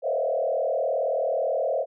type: tone with frequency modulation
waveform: sine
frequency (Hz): 590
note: D5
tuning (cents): +8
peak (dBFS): -22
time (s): 0.02-1.86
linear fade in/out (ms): 50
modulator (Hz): 38.9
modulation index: 2.4
effects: none